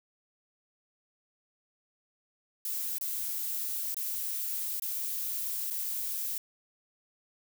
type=noise with dropouts; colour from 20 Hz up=violet; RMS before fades=-34 dBFS; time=2.65-6.38 s; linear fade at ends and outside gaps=2 ms; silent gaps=2.984-3.01 / 3.945-3.967 / 4.798-4.821 / 5.702-5.707 s; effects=none